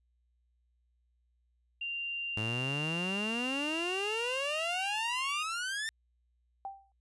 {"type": "tone", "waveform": "sine", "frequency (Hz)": 2781, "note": "F7", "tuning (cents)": -8, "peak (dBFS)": -34, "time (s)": [1.81, 5.43], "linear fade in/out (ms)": 5}
{"type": "exponential sweep", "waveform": "sawtooth", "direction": "up", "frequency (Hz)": [105.3, 1818], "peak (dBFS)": -30, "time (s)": [2.37, 5.89], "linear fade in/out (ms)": 0}
{"type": "tone with exponential decay", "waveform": "sine", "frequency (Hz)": 784, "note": "G5", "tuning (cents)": 0, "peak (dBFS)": -34, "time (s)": [6.65, 6.92], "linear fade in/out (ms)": 1, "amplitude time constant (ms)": 58}
{"effects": ["added 60 Hz sine -70 dBFS peak until 7 s", "resampled to 24000 Hz"]}